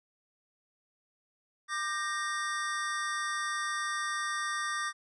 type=chord; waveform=square; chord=G minor; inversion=second; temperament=equal with one note detuned; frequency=1191.1 / 1568 / 1864.7 Hz; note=D6 / G6 / Bb6; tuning=+24 / 0 / 0 cents; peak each=-35 / -40 / -36 dBFS; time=1.68-4.93 s; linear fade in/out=50 ms; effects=resampled to 22050 Hz